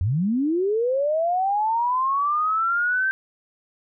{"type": "linear sweep", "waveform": "sine", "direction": "up", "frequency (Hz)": [80.9, 1568], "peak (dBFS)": -19, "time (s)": [0.01, 3.11], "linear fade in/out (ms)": 0, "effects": []}